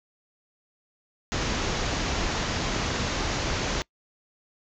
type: low-pass noise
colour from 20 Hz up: pink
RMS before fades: -28 dBFS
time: 1.32-3.82 s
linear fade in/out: 0 ms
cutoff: 7000 Hz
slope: 96 dB/octave
effects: noise-tail reverb RT60 0.1 s tail -24 dB re dry